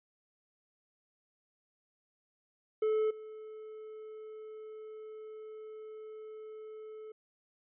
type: tone with level steps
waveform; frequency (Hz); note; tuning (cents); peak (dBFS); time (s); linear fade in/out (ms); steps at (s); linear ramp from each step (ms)
triangle; 433.6; A4; -25; -25 / -42; 2.82-7.12; 5; 3.1; 10
effects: resampled to 8000 Hz